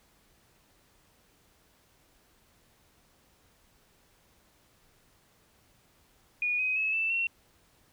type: tone with pitch steps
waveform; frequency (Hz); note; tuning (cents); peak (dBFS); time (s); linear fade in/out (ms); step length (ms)
sine; 2452 / 2517 / 2583 / 2651 / 2721; D#7 / D#7 / E7 / E7 / F7; -26 / +19 / -36 / +9 / -46; -26; 6.42-7.27; 2; 170
effects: pink hiss -65 dBFS RMS until 7.92 s